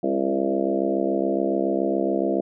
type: harmonic tone with a mistuned harmonic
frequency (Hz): 67.1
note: C2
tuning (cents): +44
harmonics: 3 / 4 / 5 / 6 / 7 / 8 / 9 / 10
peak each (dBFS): -29 / -28 / -25 / -31 / -29 / -32 / -29 / -29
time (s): 0.03-2.41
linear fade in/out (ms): 5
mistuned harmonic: 5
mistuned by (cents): +26
effects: none